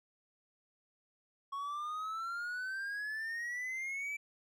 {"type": "exponential sweep", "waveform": "triangle", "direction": "up", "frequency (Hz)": [1101, 2327], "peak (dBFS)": -35, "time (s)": [1.52, 4.17], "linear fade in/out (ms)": 10, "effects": []}